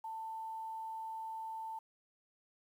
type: tone with quantisation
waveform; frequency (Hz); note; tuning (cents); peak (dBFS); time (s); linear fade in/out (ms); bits
sine; 890; A5; +20; -40; 0.04-1.79; 5; 11
effects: none